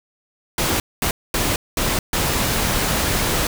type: noise bursts at uneven times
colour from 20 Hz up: pink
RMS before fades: -20 dBFS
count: 5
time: 0.58-0.8 / 1.02-1.11 / 1.34-1.56 / 1.77-1.99 / 2.13-3.47 s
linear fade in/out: 2 ms
effects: none